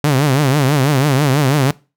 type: tone with vibrato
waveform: sawtooth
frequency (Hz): 139.9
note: C#3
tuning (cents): +16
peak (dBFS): -7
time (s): 0.04-1.71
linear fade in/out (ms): 0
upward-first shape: triangle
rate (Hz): 6.1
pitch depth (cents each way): 180
effects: noise-tail reverb RT60 0.3 s tail -22 dB re dry